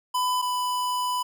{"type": "tone pair in turn", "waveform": "square", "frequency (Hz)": [1001, 995.2], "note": ["B5", "B5"], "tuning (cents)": [23, 13], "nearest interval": "unison", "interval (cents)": 10, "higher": "first", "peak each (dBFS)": [-23, -25], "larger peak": "first", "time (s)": [[0.14, 0.42], [0.42, 1.23]], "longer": "second", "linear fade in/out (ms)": 10, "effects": []}